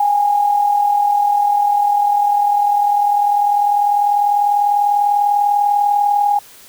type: tone with amplitude modulation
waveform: sine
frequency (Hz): 820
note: G#5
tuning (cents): -22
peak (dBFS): -9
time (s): 0-6.39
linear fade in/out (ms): 5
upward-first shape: sine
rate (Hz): 40.1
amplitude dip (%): 50
effects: white hiss -42 dBFS RMS until 6.68 s